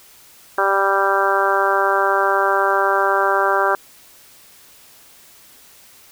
harmonic tone, 196 Hz, G3, in tune, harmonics 2 / 3 / 4 / 5 / 6 / 7 / 8, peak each -22 / -22 / -22 / -22 / -22 / -22 / -22 dBFS, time 0.58-3.75 s, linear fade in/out 2 ms, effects white hiss -47 dBFS RMS until 6.11 s

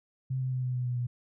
sine tone with pitch steps, 130.81 / 129.31 / 127.82 / 126.35 / 124.9 / 123.47 / 122.05 Hz, C3 / C3 / C3 / B2 / B2 / B2 / B2, 0 / -20 / -40 / +40 / +20 / 0 / -20 cents, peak -28 dBFS, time 0.3-1.07 s, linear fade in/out 10 ms, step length 110 ms, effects none

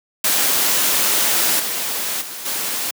white noise with level steps, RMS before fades -17 / -23 / -31 / -23 dBFS, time 0.24-2.91 s, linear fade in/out 5 ms, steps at 1.59 / 2.21 / 2.45 s, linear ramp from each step 10 ms, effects high-pass 200 Hz 12 dB/octave

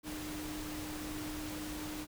sine tone in noise, 304.3 Hz, D#4, 38 cents flat, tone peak -41 dBFS, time 0.03-2.07 s, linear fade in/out 50 ms, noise pink, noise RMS -44 dBFS, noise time 0.03-2.07 s, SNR 0 dB, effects none

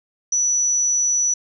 sine tone, 5920 Hz, F#8, in tune, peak -16 dBFS, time 0.32-1.34 s, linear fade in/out 5 ms, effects none

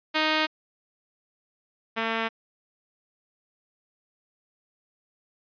5% pulse tone pair in turn, 311.1 / 225.6 Hz, D#4 / A3, 0 / +44 cents, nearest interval tritone, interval 556 cents, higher first, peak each -10 / -14 dBFS, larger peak first, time 0.14-0.47 / 1.96-2.29 s, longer neither, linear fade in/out 20 ms, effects resampled to 11025 Hz

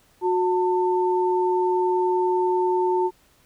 sine tone pair together, 364.7 / 894.9 Hz, F#4 / A5, -25 / +29 cents, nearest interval octave + major third, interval 1554 cents, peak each -20 / -23 dBFS, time 0.21-3.11 s, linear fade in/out 50 ms, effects pink hiss -59 dBFS RMS until 3.45 s

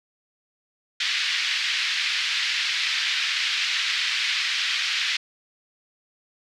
pink band-pass noise, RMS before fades -25 dBFS, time 1-5.17 s, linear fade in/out 5 ms, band 1900 to 4700 Hz, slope 24 dB/octave, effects none

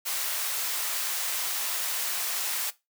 white high-pass noise, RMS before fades -30 dBFS, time 0.05-2.71 s, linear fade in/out 20 ms, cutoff 700 Hz, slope 12 dB/octave, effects noise-tail reverb RT60 0.2 s tail -17 dB re dry

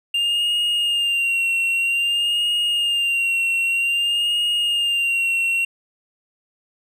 triangle tone with vibrato, 2794 Hz, F7, in tune, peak -16 dBFS, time 0.14-5.65 s, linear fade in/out 5 ms, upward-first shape sine, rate 0.52 Hz, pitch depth 42 cents each way, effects none

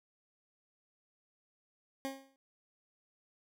20% pulse tone with exponential decay, 270 Hz, C#4, 45 cents flat, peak -29 dBFS, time 2.05-2.36 s, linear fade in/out 0 ms, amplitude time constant 66 ms, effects none

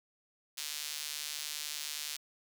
sawtooth tone with high-pass filter, 149.6 Hz, D3, 32 cents sharp, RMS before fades -40 dBFS, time 0.57-2.17 s, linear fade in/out 10 ms, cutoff 4000 Hz, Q 0.98, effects none

